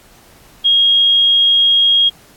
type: tone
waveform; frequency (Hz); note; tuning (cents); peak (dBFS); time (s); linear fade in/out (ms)
sine; 3267; G#7; -29; -8; 0.64-2.1; 20
effects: pink hiss -46 dBFS RMS until 2.36 s + AAC 64 kbps